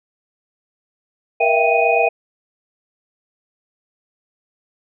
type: tone cluster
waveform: sine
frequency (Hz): 470.9 / 649 / 677 / 783 / 2488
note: A#4 / E5 / E5 / G5 / D#7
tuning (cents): +18 / -27 / +46 / -2 / -1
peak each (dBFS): -19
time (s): 1.4-2.09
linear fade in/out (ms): 10
effects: none